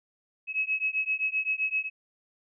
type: beating tone pair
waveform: sine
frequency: 2564 / 2571.7 Hz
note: E7 / E7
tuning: -49 / -43 cents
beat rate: 7.7 Hz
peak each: -29 dBFS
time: 0.47-1.9 s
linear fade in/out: 50 ms
effects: none

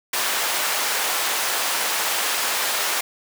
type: high-pass noise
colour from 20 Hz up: pink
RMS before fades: -23 dBFS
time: 0.13-3.01 s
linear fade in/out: 5 ms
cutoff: 790 Hz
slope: 12 dB/octave
effects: none

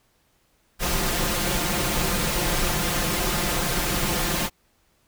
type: noise with comb filter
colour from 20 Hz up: pink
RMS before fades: -24 dBFS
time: 0.79-4.5 s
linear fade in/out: 50 ms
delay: 5.7 ms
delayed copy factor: +0.7
effects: pink hiss -65 dBFS RMS until 5.07 s

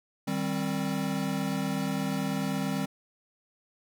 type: chord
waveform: square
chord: C minor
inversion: first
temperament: equal with one note detuned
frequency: 155.56 / 196 / 264.8 Hz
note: Eb3 / G3 / C4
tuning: 0 / 0 / +21 cents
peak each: -35 / -32 / -33 dBFS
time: 0.27-2.86 s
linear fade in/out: 10 ms
effects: none

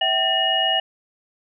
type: tone cluster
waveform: sine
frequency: 654 / 762 / 1801 / 2886 Hz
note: E5 / G5 / A6 / F#7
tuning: -14 / -49 / +40 / -44 cents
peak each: -26 / -24 / -27 / -19 dBFS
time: 0.01-0.8 s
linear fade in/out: 5 ms
effects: none

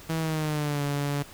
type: tone with pitch glide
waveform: sawtooth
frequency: 161.7 to 143.23 Hz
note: E3 to D3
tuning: -33 to -43 cents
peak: -22 dBFS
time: 0.09-1.23 s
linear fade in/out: 10 ms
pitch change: -210 cents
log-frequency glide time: 0.19-0.82 s
effects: pink hiss -47 dBFS RMS until 1.33 s

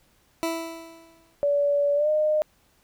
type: tone with exponential decay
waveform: 20% pulse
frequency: 329.6 Hz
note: E4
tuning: in tune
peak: -18 dBFS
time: 0.43-1.35 s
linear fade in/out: 0 ms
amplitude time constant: 200 ms
type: tone with pitch glide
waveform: sine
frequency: 574 to 611.7 Hz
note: D5 to D#5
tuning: -40 to -30 cents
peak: -19 dBFS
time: 1.43-2.42 s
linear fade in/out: 0 ms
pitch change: +110 cents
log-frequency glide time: 1.95-2.09 s
effects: pink hiss -63 dBFS RMS until 2.83 s

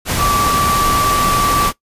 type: tone in noise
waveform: sine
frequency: 1159 Hz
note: D6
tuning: 23 cents flat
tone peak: -13 dBFS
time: 0.17-1.72 s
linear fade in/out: 50 ms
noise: pink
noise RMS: -18 dBFS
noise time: 0.05-1.73 s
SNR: +2 dB
effects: noise-tail reverb RT60 0.1 s tail -18 dB re dry + resampled to 32000 Hz

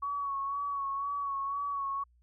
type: tone with vibrato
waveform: sine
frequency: 1119 Hz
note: C#6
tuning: 16 cents sharp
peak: -31 dBFS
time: 0.02-2.04 s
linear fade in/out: 10 ms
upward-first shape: sine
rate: 2 Hz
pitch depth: 33 cents each way
effects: added 60 Hz sine -62 dBFS peak until 2.22 s

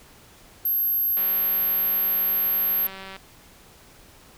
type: tone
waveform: sine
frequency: 12544 Hz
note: G9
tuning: in tune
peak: -20 dBFS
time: 0.65-2.87 s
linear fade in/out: 5 ms
type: click train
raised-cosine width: 0.3 ms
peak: -23 dBFS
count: 384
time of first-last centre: 1.17-3.165 s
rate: 192 Hz
effects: pink hiss -51 dBFS RMS until 4.37 s

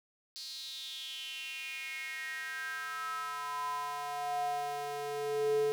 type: tone with high-pass filter sweep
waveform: square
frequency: 144.5 Hz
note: D3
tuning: 28 cents flat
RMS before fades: -37 dBFS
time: 0.36-5.72 s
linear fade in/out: 0 ms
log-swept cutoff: 4500 to 400 Hz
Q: 6.5
effects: none

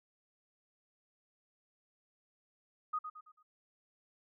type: tone with echo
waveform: sine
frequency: 1244.5 Hz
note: D#6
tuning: in tune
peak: -32 dBFS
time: 2.93-2.99 s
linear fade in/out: 10 ms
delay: 110 ms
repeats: 4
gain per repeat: -8 dB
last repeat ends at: 3.43 s
effects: none

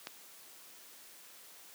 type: click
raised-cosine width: 0.2 ms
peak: -22 dBFS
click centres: 0.071 s
effects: white hiss -55 dBFS RMS until 1.74 s + high-pass 200 Hz 12 dB/octave

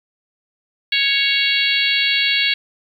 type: harmonic tone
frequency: 554.4 Hz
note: C#5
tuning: in tune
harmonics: 3 / 4 / 5 / 6 / 7 / 8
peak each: -25 / -20 / -21 / -21 / -22 / -24 dBFS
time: 0.92-2.54 s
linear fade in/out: 5 ms
effects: 8-bit

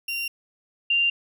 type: tone pair in turn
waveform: 35% pulse / sine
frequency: 2766 / 2784 Hz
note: F7 / F7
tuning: -17 / -6 cents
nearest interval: unison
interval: 11 cents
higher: second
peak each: -25 / -18 dBFS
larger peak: second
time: 0.08-0.28 / 0.9-1.1 s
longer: neither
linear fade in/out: 5 ms
effects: none

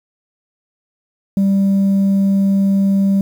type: tone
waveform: sine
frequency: 196 Hz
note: G3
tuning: in tune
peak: -8 dBFS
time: 1.37-3.21 s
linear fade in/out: 2 ms
effects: tanh soft clip ceiling -10 dBFS + 7-bit

